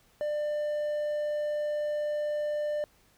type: tone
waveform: triangle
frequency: 596 Hz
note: D5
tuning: 25 cents sharp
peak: -26 dBFS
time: 0.21-2.84 s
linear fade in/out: 0 ms
effects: pink hiss -64 dBFS RMS until 3.17 s